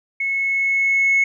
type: tone with level ramp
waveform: sine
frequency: 2191 Hz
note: C#7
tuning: 21 cents flat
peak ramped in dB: -19 to -11 dBFS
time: 0.2-1.24 s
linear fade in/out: 5 ms
effects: tanh soft clip ceiling -10 dBFS